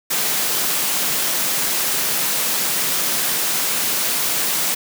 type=high-pass noise; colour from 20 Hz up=white; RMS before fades=-20 dBFS; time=0.1-4.75 s; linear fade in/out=10 ms; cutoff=130 Hz; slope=96 dB/octave; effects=none